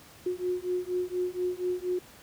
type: beating tone pair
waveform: sine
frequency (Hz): 359.5 / 363.7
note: F#4 / F#4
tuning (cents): -50 / -30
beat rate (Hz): 4.2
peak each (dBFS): -31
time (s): 0.26-1.99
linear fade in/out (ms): 5
effects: pink hiss -52 dBFS RMS until 2.22 s + high-pass 60 Hz 12 dB/octave